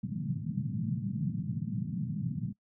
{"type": "band-pass noise", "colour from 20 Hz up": "white", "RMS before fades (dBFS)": -34, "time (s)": [0.03, 2.53], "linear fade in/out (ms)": 10, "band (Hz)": [110, 210], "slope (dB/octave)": 48, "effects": ["noise-tail reverb RT60 0.1 s tail -23 dB re dry"]}